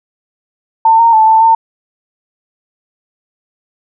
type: tone with pitch steps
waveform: sine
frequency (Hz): 897 / 923 / 877 / 886 / 903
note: A5 / A#5 / A5 / A5 / A5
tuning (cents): +33 / -17 / -6 / +12 / +45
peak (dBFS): -4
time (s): 0.85-1.55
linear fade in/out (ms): 5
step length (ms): 140
effects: none